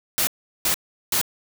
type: noise bursts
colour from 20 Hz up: white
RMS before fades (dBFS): -21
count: 3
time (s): 0.18-1.213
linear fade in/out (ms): 0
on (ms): 91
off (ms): 380
effects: none